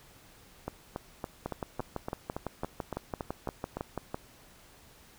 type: two click trains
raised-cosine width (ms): 1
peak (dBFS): -19 / -20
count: 17 / 12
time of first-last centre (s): 1.46-4.145 / 0.68-3.77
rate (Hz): 5.96 / 3.56
effects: pink hiss -57 dBFS RMS until 5.18 s